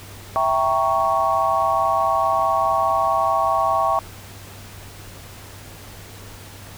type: chord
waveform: sine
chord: E diminished seventh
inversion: none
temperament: equal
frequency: 659.3 / 784 / 932.3 / 1108.7 Hz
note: E5 / G5 / Bb5 / Db6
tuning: 0 / 0 / 0 / 0 cents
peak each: -22 / -22 / -25 / -20 dBFS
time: 0.36-3.99 s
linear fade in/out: 0 ms
type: clicks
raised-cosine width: 1 ms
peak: -26 dBFS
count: 3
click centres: 0.717 / 2.394 / 2.659 s
effects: added 98 Hz sine -41 dBFS peak until 6.77 s + pink hiss -41 dBFS RMS until 6.77 s

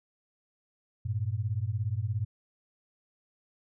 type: beating tone pair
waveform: sine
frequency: 98 / 115 Hz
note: G2 / A#2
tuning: 0 / -23 cents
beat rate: 17 Hz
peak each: -31 dBFS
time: 1.05-2.25 s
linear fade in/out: 10 ms
effects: none

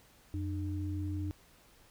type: tone pair together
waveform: sine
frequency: 90.08 / 302.5 Hz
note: F#2 / D#4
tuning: -46 / -49 cents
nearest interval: octave + major sixth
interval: 2097 cents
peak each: -34 / -39 dBFS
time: 0.34-1.31 s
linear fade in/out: 0 ms
effects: pink hiss -62 dBFS RMS until 1.9 s

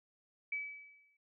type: tone with exponential decay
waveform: sine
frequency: 2292 Hz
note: D7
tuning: 43 cents flat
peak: -33 dBFS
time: 0.52-1.17 s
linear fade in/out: 5 ms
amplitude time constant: 140 ms
effects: none

